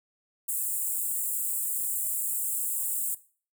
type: high-pass noise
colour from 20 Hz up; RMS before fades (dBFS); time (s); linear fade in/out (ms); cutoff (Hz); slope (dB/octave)
pink; -30; 0.48-3.15; 10; 7500; 96
effects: noise-tail reverb RT60 0.4 s tail -17 dB re dry